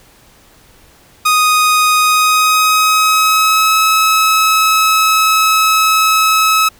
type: tone with pitch glide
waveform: sawtooth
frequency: 1244.5 to 1289.9 Hz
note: D#6 to E6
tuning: 0 to -38 cents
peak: -5 dBFS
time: 1.25-6.69 s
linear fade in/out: 10 ms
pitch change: +62 cents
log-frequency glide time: 1.98-3.76 s
effects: pink hiss -46 dBFS RMS until 6.79 s